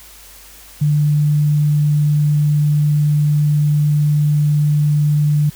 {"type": "tone", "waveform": "sine", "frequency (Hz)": 148.5, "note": "D3", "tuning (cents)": 20, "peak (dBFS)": -11, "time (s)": [0.81, 5.5], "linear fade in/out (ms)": 10, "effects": ["added 50 Hz sine -46 dBFS peak until 5.55 s", "white hiss -41 dBFS RMS until 5.55 s"]}